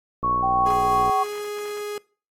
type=tone with tremolo; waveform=sine; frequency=1108.7 Hz; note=C#6; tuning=in tune; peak=-18 dBFS; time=0.23-1.24 s; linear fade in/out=10 ms; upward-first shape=triangle; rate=3 Hz; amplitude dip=40%
type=click train; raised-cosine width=2 ms; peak=-19 dBFS; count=54; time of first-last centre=0.23-1.096 s; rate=61.2 Hz
type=tone with pitch glide; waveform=sine; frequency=775 to 763.4 Hz; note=G5 to G5; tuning=-20 to -46 cents; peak=-20 dBFS; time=0.42-1.24 s; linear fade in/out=20 ms; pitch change=-26 cents; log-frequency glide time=0.62-1.09 s
type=tone; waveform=45% pulse; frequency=415.3 Hz; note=G#4; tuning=in tune; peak=-28 dBFS; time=0.66-1.98 s; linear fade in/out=2 ms
effects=noise-tail reverb RT60 0.4 s tail -23 dB re dry + AAC 48 kbps